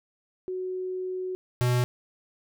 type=tone pair in turn; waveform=sine / square; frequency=370 / 123.47 Hz; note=F#4 / B2; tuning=0 / 0 cents; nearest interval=octave + perfect fifth; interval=1900 cents; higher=first; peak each=-29 / -22 dBFS; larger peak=second; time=0.48-1.35 / 1.61-1.84 s; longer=first; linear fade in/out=0 ms; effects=none